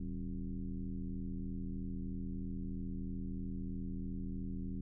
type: tone with frequency modulation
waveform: sine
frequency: 107.9 Hz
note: A2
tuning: 33 cents flat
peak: -37 dBFS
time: 0-4.81 s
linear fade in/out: 5 ms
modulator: 83.1 Hz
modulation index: 1.9
effects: none